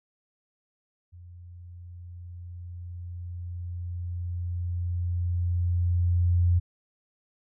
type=tone with level ramp; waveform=sine; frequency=87.7 Hz; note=F2; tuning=8 cents sharp; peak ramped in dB=-44 to -18 dBFS; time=1.12-6.6 s; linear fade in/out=20 ms; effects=none